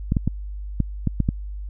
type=clicks; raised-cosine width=5 ms; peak=-7 dBFS; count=7; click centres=0.121 / 0.168 / 0.276 / 0.803 / 1.073 / 1.203 / 1.289 s; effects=added 50 Hz sine -29 dBFS peak until 1.69 s